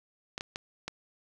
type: clicks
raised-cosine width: 0.2 ms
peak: -18 dBFS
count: 4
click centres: 0.379 / 0.409 / 0.559 / 0.88 s
effects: none